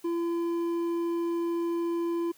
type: tone with hard clipping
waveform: triangle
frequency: 339.2 Hz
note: E4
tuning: 50 cents sharp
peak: -28 dBFS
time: 0.04-2.32 s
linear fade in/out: 10 ms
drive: 9 dB
effects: white hiss -59 dBFS RMS until 2.37 s